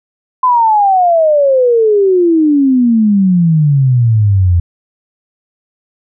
sine exponential sweep, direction down, 1029 to 84.4 Hz, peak -6 dBFS, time 0.43-4.6 s, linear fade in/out 5 ms, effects none

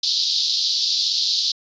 white band-pass noise, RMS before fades -21 dBFS, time 0.03-1.52 s, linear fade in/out 5 ms, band 3700 to 5000 Hz, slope 48 dB/octave, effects resampled to 16000 Hz

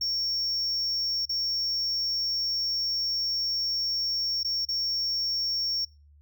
triangle tone with dropouts, 5490 Hz, F8, 31 cents flat, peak -25 dBFS, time 0.01-5.85 s, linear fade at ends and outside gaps 5 ms, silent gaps 1.255-1.293 / 4.432-4.446 / 4.652-4.686 s, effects noise-tail reverb RT60 0.3 s tail -26 dB re dry + added 73 Hz sine -53 dBFS peak until 6.21 s

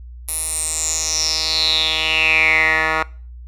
10% pulse tone with band-pass filter sweep, 158.2 Hz, D#3, 29 cents sharp, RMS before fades -18 dBFS, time 0.28-3.03 s, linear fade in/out 5 ms, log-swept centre 11000 to 1500 Hz, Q 7.7, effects noise-tail reverb RT60 0.4 s tail -22 dB re dry + added 60 Hz sine -33 dBFS peak until 3.47 s

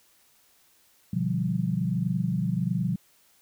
sine chord, G dominant seventh, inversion first, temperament equal, 123.47 / 146.83 / 174.61 / 196 Hz, B2 / D3 / F3 / G3, 0 / 0 / 0 / 0 cents, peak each -30 / -32 / -27 / -31 dBFS, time 1.13-2.96 s, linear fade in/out 5 ms, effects white hiss -62 dBFS RMS until 3.41 s

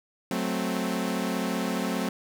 sawtooth chord, F# diminished, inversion none, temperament equal, 185 / 220 / 261.6 Hz, F#3 / A3 / C4, 0 / 0 / 0 cents, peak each -27 dBFS, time 0.31-2.09 s, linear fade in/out 2 ms, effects none

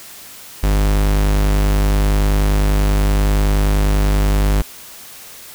45% pulse tone, 50.4 Hz, G1, 49 cents sharp, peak -12 dBFS, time 0.63-4.62 s, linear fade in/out 5 ms, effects white hiss -37 dBFS RMS until 5.54 s

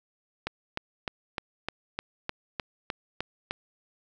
click train, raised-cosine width 0.3 ms, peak -14 dBFS, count 11, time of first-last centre 0.47-3.51 s, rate 3.29 Hz, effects none

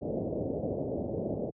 white low-pass noise, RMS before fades -33 dBFS, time 0.01-1.51 s, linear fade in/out 20 ms, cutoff 610 Hz, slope 48 dB/octave, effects high-pass 80 Hz 12 dB/octave

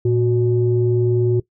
sine tone pair together, 115.3 / 366.1 Hz, A#2 / F#4, -19 / -18 cents, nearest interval octave + minor sixth, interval 2001 cents, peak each -16 dBFS, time 0.05-1.4 s, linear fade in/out 5 ms, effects noise-tail reverb RT60 0.1 s tail -20 dB re dry + tanh soft clip ceiling -6 dBFS

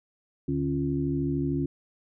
sine tone cluster, 75.7 / 146.8 / 273.4 / 346.6 Hz, D#2 / D3 / C#4 / F4, -47 / 0 / -24 / -13 cents, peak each -36 / -29 / -28 / -32 dBFS, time 0.48-1.66 s, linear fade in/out 5 ms, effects none

